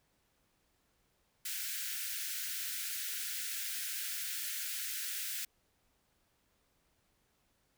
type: high-pass noise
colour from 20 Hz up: white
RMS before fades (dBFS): -39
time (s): 1.45-5.45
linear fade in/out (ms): 5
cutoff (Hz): 1400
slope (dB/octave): 96
effects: pink hiss -75 dBFS RMS until 7.77 s